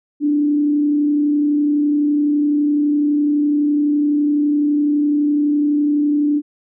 sine tone with frequency modulation, 293.7 Hz, D4, in tune, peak -13 dBFS, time 0.2-6.42 s, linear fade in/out 50 ms, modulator 31.9 Hz, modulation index 0.25, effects none

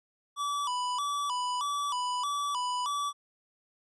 square tone with vibrato, 1068 Hz, C6, 35 cents sharp, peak -30 dBFS, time 0.36-3.13 s, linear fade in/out 50 ms, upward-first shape square, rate 1.6 Hz, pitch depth 130 cents each way, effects resampled to 22050 Hz

